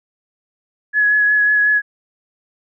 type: tone with vibrato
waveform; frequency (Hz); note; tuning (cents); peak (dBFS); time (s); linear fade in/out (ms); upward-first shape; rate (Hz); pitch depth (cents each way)
sine; 1688; G#6; +28; -11; 0.93-1.82; 50; sine; 5.5; 17
effects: none